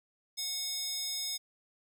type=tone with high-pass filter; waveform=square; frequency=730 Hz; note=F#5; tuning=24 cents flat; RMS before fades=-36 dBFS; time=0.37-1.38 s; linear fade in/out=20 ms; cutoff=4700 Hz; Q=3; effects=none